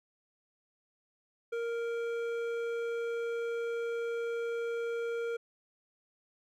triangle tone with hard clipping, 465.9 Hz, A#4, 1 cent flat, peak -34 dBFS, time 1.52-5.37 s, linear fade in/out 10 ms, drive 14 dB, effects none

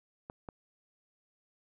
clicks, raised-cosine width 1 ms, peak -28 dBFS, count 2, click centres 0.299 / 0.488 s, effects none

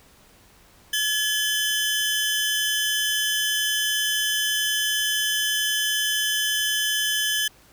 sawtooth tone pair together, 1709 / 3066 Hz, G#6 / G7, +49 / -39 cents, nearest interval minor seventh, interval 1012 cents, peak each -21 dBFS, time 0.93-7.48 s, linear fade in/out 5 ms, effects pink hiss -54 dBFS RMS until 7.72 s

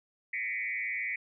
sine tone with frequency modulation, 2132 Hz, C7, 32 cents sharp, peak -31 dBFS, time 0.33-1.16 s, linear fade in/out 5 ms, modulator 115 Hz, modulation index 1.9, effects none

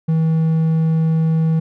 triangle tone, 160.9 Hz, E3, 42 cents flat, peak -11 dBFS, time 0.08-1.6 s, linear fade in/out 10 ms, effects none

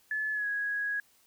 sine tone with pitch glide, 1723 to 1660.5 Hz, A6 to G#6, -37 to -1 cents, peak -29 dBFS, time 0.11-1 s, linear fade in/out 2 ms, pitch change -64 cents, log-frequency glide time 0.32-0.47 s, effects white hiss -65 dBFS RMS until 1.26 s

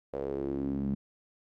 sawtooth tone with band-pass filter sweep, 68.9 Hz, C#2, 10 cents flat, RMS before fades -33 dBFS, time 0.13-0.95 s, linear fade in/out 10 ms, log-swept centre 520 to 200 Hz, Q 4.5, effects none

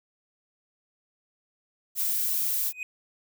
violet noise, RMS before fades -27 dBFS, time 1.95-2.73 s, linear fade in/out 50 ms
triangle tone with exponential growth, 2500 Hz, D#7, 8 cents sharp, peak -26 dBFS, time 2.67-2.83 s, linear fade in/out 1 ms, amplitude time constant 34 ms
effects none

